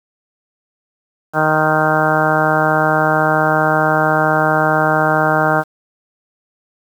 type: harmonic tone with a mistuned harmonic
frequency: 155.56 Hz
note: D#3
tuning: in tune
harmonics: 1 / 2 / 3 / 4 / 5 / 6 / 7 / 8 / 9 / 10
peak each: -21 / -22 / -23 / -18 / -18 / -23 / -24 / -23 / -20 / -21 dBFS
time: 1.33-5.64 s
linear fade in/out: 50 ms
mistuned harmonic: 7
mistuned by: -23 cents
effects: 7-bit